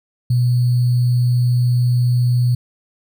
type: tone with sample-and-hold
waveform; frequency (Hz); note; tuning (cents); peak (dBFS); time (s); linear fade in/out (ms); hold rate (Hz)
sine; 122.9; B2; -8; -12; 0.3-2.55; 5; 4410
effects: none